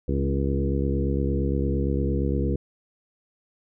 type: harmonic tone with a mistuned harmonic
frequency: 68.7 Hz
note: C#2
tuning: 15 cents flat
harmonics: 1 / 2 / 3 / 4 / 5 / 6 / 7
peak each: -25 / -28 / -30 / -31 / -32 / -33 / -33 dBFS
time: 0.08-2.56 s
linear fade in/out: 5 ms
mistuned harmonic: 4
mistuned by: +17 cents
effects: none